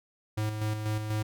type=tone with tremolo; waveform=square; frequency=107.4 Hz; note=A2; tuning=41 cents flat; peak=-28 dBFS; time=0.37-1.23 s; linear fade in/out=10 ms; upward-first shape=square; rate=4.1 Hz; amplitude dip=45%; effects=none